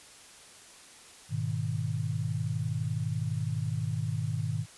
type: chord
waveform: sine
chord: G# minor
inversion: none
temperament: equal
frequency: 103.83 / 123.47 / 155.56 Hz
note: G#2 / B2 / D#3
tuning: 0 / 0 / 0 cents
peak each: -33 dBFS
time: 1.29-4.66 s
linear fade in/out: 50 ms
effects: white hiss -52 dBFS RMS until 4.77 s + resampled to 24000 Hz